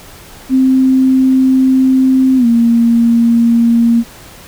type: tone with pitch glide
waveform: sine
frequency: 261.6 to 233.1 Hz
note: C4 to A#3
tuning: 0 to 0 cents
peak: -6 dBFS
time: 0.49-4.04 s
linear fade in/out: 50 ms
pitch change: -200 cents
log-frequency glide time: 2.37-2.46 s
effects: pink hiss -36 dBFS RMS until 4.47 s